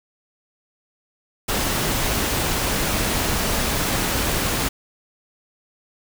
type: noise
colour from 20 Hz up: pink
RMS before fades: -22 dBFS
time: 1.48-4.69 s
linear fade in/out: 10 ms
effects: none